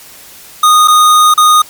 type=tone with dropouts; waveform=square; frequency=1235 Hz; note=D#6; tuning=13 cents flat; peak=-4 dBFS; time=0.63-1.62 s; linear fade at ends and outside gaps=5 ms; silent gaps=0.876-0.881 / 1.34-1.376 s; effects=white hiss -35 dBFS RMS until 1.69 s + MP3 96 kbps